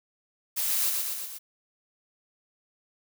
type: noise with echo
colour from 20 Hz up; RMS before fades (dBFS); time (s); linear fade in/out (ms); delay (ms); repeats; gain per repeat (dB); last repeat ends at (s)
blue; -28; 0.56-0.91; 20; 120; 4; -3; 1.39
effects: none